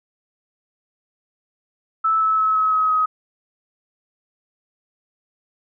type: tone with pitch steps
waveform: sine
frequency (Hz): 1312 / 1302.2 / 1292.4 / 1282.8 / 1273.2 / 1263.7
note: E6 / E6 / E6 / E6 / D#6 / D#6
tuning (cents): -9 / -22 / -35 / -48 / +39 / +26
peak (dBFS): -15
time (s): 2.04-3.06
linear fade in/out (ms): 10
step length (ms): 170
effects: none